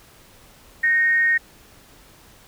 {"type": "tone with frequency modulation", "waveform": "sine", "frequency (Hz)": 1856, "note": "A#6", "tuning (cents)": -8, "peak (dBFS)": -15, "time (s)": [0.83, 1.38], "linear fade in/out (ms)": 10, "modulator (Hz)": 318, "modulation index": 0.29, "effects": ["pink hiss -50 dBFS RMS until 2.47 s"]}